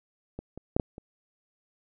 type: clicks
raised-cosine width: 2 ms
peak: -23 / -27 / -10 / -12 / -28 dBFS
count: 5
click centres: 0.39 / 0.576 / 0.765 / 0.798 / 0.981 s
effects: none